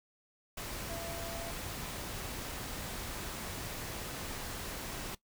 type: tone in noise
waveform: sine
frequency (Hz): 673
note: E5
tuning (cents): +36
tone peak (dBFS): -43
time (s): 0.89-1.51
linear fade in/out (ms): 5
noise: pink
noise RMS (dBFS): -41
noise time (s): 0.57-5.15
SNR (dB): -5
effects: noise-tail reverb RT60 0.1 s tail -18 dB re dry